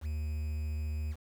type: tone with quantisation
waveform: triangle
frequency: 76.2 Hz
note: D#2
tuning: 36 cents flat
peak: -30 dBFS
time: 0.01-1.16 s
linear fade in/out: 50 ms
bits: 9
effects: none